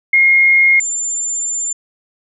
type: tone pair in turn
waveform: sine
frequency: 2143 / 7208 Hz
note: C7 / A8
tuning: +41 / +41 cents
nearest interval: octave + major sixth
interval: 2100 cents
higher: second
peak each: -7 / -17 dBFS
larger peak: first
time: 0.13-0.8 / 0.8-1.73 s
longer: second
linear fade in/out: 5 ms
effects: none